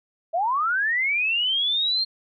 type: linear sweep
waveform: sine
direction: up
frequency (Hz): 628 to 4238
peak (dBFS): -20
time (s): 0.33-2.05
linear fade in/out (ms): 20
effects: none